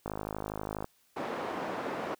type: click train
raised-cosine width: 1 ms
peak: -21 dBFS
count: 42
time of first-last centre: 0.06-0.844 s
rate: 52.3 Hz
type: band-pass noise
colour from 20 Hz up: white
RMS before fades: -36 dBFS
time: 1.16-2.15 s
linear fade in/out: 10 ms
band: 220 to 880 Hz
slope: 12 dB/octave
effects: white hiss -68 dBFS RMS until 2.19 s